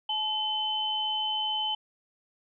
sine tone pair together, 859 / 3051 Hz, A5 / G7, -42 / -48 cents, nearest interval octave + minor seventh, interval 2194 cents, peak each -32 / -28 dBFS, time 0.09-1.75 s, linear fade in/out 5 ms, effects none

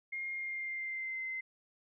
sine tone with pitch glide, 2130 to 2066 Hz, C7 to C7, +30 to -22 cents, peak -36 dBFS, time 0.12-1.41 s, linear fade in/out 10 ms, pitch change -52 cents, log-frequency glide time 0.33-1.24 s, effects none

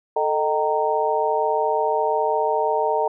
harmonic tone with a mistuned harmonic, 154.4 Hz, D#3, 13 cents flat, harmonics 3 / 4 / 5 / 6, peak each -23 / -24 / -25 / -23 dBFS, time 0.16-3.08 s, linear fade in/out 5 ms, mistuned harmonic 3, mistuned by -82 cents, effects none

